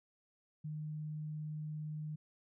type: tone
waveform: sine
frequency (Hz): 152.9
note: D#3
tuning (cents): -30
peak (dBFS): -39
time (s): 0.64-2.16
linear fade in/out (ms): 10
effects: none